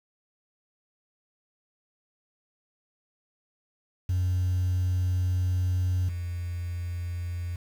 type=tone pair in turn; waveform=sine; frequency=91 / 87.32 Hz; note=F#2 / F2; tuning=-28 / 0 cents; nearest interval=minor second; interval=72 cents; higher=first; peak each=-21 / -29 dBFS; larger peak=first; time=4.09-6.09 / 6.09-7.56 s; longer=first; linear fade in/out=5 ms; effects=tanh soft clip ceiling -21 dBFS + 8-bit